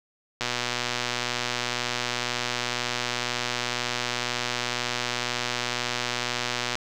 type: click train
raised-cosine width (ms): 0.2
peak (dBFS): -9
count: 775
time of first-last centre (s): 0.41-6.754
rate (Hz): 122
effects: none